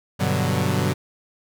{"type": "chord", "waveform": "sawtooth", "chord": "G major seventh", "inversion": "none", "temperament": "equal", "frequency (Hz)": [98, 123.47, 146.83, 185], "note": ["G2", "B2", "D3", "F#3"], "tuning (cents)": [0, 0, 0, 0], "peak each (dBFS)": -21, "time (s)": [0.19, 0.94], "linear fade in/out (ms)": 20, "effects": []}